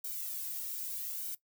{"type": "noise with flanger", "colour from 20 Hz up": "violet", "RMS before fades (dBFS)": -39, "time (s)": [0.04, 1.35], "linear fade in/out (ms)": 5, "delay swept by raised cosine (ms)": [1.3, 2.19], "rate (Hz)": 0.8, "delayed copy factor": 0.85, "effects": ["noise-tail reverb RT60 0.1 s tail -18 dB re dry"]}